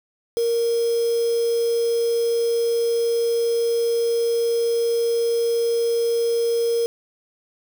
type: tone with quantisation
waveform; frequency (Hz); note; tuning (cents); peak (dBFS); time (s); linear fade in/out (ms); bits
sine; 466.2; A#4; 0; -18; 0.37-6.86; 0; 5
effects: none